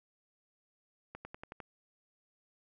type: accelerating click train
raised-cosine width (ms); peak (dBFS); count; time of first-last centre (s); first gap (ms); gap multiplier
0.5; -29; 6; 1.15-1.602; 100; 0.95
effects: none